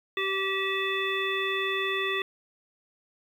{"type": "harmonic tone with a mistuned harmonic", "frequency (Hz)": 387.4, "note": "G4", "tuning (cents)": -20, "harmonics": [1, 3, 5, 7, 9], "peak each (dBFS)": [-31, -34, -31, -33, -34], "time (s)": [0.17, 2.22], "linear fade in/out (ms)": 2, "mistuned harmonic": 7, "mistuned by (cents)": -69, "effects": ["9-bit"]}